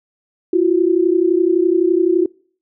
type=tone pair together; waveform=sine; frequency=338.2 / 370 Hz; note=E4 / F#4; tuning=+44 / 0 cents; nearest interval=major second; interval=156 cents; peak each=-14 dBFS; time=0.53-2.26 s; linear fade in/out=5 ms; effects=noise-tail reverb RT60 0.5 s tail -26 dB re dry